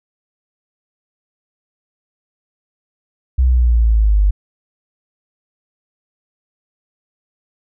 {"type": "exponential sweep", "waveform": "sine", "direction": "down", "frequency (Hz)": [65.1, 48.73], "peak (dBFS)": -9, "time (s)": [3.38, 4.31], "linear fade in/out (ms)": 10, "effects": []}